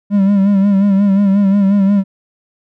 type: tone with vibrato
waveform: triangle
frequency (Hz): 198.4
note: G3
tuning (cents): +21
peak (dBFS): -6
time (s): 0.1-2.04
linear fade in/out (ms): 50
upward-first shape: sine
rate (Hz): 5.6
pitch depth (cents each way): 56
effects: none